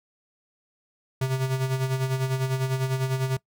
square tone with tremolo, 131.5 Hz, C3, 9 cents sharp, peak -22 dBFS, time 1.21-3.37 s, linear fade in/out 5 ms, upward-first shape sine, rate 10 Hz, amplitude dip 60%, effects noise-tail reverb RT60 0.1 s tail -21 dB re dry

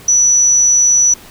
sine tone, 5920 Hz, F#8, in tune, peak -7 dBFS, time 0.08-1.14 s, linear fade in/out 5 ms, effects pink hiss -38 dBFS RMS until 1.3 s

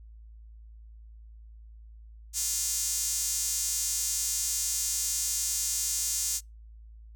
sawtooth tone with high-pass filter, 350.7 Hz, F4, 7 cents sharp, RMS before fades -30 dBFS, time 2.33-6.41 s, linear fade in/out 50 ms, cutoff 6900 Hz, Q 2.5, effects noise-tail reverb RT60 0.2 s tail -26 dB re dry + added 55 Hz sine -46 dBFS peak until 7.15 s

